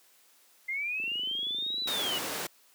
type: linear two-way sweep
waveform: sine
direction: up then down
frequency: 2065 to 4000 to 2830 Hz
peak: -30 dBFS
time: 0.68-2.19 s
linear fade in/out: 10 ms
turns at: 1.82 s
type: click train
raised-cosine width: 3 ms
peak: -32 dBFS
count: 27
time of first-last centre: 1-2.016 s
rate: 25.6 Hz
type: noise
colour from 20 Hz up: pink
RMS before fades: -33 dBFS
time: 1.87-2.47 s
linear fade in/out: 5 ms
effects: white hiss -62 dBFS RMS until 2.74 s + high-pass 300 Hz 12 dB/octave